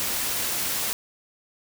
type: noise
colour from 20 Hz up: white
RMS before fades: -27 dBFS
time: 0-0.93 s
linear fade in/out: 0 ms
effects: none